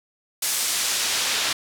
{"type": "noise with band-pass filter sweep", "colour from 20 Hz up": "pink", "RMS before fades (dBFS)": -24, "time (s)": [0.42, 1.53], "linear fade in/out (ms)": 5, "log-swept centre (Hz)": [9100, 3600], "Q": 0.71, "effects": []}